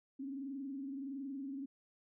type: tone with frequency modulation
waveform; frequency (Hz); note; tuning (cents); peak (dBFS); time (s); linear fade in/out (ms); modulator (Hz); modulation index
sine; 273.3; C#4; -24; -40; 0.19-1.66; 10; 21.5; 0.64
effects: none